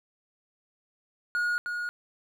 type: tone with echo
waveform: triangle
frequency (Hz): 1441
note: F#6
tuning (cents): -46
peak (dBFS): -23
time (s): 1.35-1.58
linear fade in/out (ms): 0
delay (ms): 310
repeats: 1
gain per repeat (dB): -5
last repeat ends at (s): 1.89
effects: none